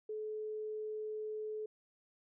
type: tone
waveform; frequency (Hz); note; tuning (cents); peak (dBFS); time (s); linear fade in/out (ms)
sine; 429.9; A4; -40; -38; 0.09-1.66; 5
effects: none